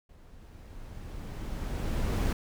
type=noise with level ramp; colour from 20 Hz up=brown; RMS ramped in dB=-54 to -25 dBFS; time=0.09-2.33 s; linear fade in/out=5 ms; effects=none